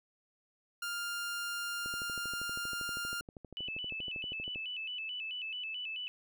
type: tone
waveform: sawtooth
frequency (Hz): 1400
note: F6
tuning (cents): +4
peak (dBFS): -32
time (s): 0.82-3.21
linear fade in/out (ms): 5
type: click train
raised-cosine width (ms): 2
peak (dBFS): -34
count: 35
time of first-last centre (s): 1.86-4.558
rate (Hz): 12.6
type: tone with vibrato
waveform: sine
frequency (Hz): 2794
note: F7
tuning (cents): 0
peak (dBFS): -37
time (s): 3.57-6.08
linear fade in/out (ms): 0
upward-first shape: square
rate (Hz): 4.6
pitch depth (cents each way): 110
effects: none